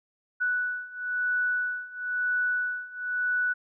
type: beating tone pair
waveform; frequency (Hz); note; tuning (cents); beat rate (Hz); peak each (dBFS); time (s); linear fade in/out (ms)
sine; 1480 / 1481; F#6 / F#6; 0 / +1; 1; -30 / -28; 0.4-3.54; 20
effects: none